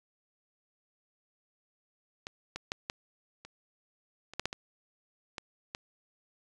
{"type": "clicks", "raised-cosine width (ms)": 0.2, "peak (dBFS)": [-22, -20, -15, -16, -29, -28, -14, -13, -20, -20, -19], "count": 11, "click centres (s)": [2.269, 2.56, 2.719, 2.899, 3.45, 4.336, 4.396, 4.456, 4.529, 5.382, 5.749], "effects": ["resampled to 24000 Hz"]}